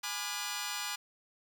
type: chord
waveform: 10% pulse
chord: G# diminished seventh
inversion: none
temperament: just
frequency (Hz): 830.6 / 996.7 / 1196.1 / 1435.3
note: G#5 / B5 / D6 / F6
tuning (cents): 0 / +16 / +31 / +47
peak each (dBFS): -33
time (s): 0.03-0.96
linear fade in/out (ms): 10
effects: none